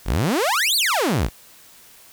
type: exponential two-way sweep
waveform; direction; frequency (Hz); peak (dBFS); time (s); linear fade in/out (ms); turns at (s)
sawtooth; up then down; 38.72 to 4729 to 38.72; -14; 0.05-1.3; 50; 0.76
effects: white hiss -48 dBFS RMS until 2.12 s